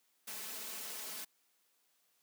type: noise with comb filter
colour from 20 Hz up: white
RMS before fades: -44 dBFS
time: 0.27-1.25 s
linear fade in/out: 10 ms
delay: 4.6 ms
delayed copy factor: +0.65
effects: white hiss -75 dBFS RMS until 2.22 s + high-pass 200 Hz 12 dB/octave